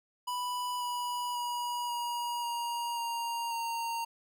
square tone with pitch steps, 987.8 / 977 / 966.4 / 955.8 / 945.4 / 935.1 / 924.8 Hz, B5 / B5 / B5 / A#5 / A#5 / A#5 / A#5, 0 / -19 / -38 / +43 / +24 / +5 / -14 cents, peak -33 dBFS, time 0.27-4.05 s, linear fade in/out 10 ms, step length 540 ms, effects none

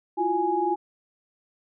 sine tone cluster, 337.2 / 358.9 / 832 Hz, E4 / F4 / G#5, +39 / +47 / +3 cents, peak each -28 / -27 / -24 dBFS, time 0.17-0.76 s, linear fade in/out 20 ms, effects none

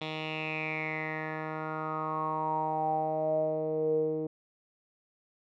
10% pulse tone with low-pass filter sweep, 156.5 Hz, D#3, 10 cents sharp, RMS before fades -32 dBFS, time 0.01-4.27 s, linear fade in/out 5 ms, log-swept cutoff 3300 to 400 Hz, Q 8.2, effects none

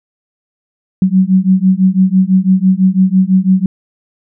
sine beating tone pair, 185 / 191 Hz, F#3 / G3, 0 / -45 cents, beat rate 6 Hz, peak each -10 dBFS, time 1.02-3.66 s, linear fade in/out 2 ms, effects none

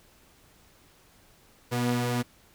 sawtooth tone pair together, 122.6 / 242.5 Hz, B2 / B3, -12 / -31 cents, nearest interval octave, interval 1181 cents, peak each -24 dBFS, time 1.71-2.23 s, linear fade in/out 20 ms, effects pink hiss -59 dBFS RMS until 2.54 s

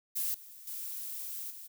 violet noise with level steps, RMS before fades -33 / -51 / -40 / -47 dBFS, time 0.15-1.68 s, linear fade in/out 20 ms, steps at 0.34 / 0.67 / 1.5 s, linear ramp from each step 5 ms, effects none

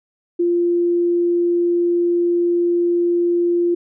sine tone, 346.9 Hz, F4, 12 cents flat, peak -14 dBFS, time 0.39-3.75 s, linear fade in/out 10 ms, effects none

